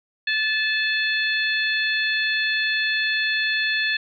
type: harmonic tone with a mistuned harmonic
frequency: 870 Hz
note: A5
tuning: 20 cents flat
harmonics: 2 / 3 / 4 / 5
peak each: -22 / -26 / -28 / -30 dBFS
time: 0.27-3.97 s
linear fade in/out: 5 ms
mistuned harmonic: 5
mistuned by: -29 cents
effects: none